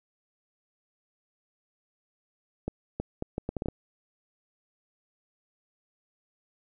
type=accelerating click train; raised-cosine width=2 ms; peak=-17 dBFS; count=9; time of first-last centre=2.68-3.685 s; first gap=320 ms; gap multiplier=0.7; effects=none